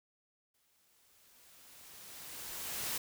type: noise with exponential growth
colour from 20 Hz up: white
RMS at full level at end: -36 dBFS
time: 0.54-2.98 s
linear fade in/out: 5 ms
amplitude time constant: 530 ms
effects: none